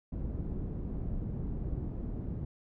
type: low-pass noise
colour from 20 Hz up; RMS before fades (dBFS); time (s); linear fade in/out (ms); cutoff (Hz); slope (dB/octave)
pink; -36; 0.12-2.45; 5; 250; 12
effects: none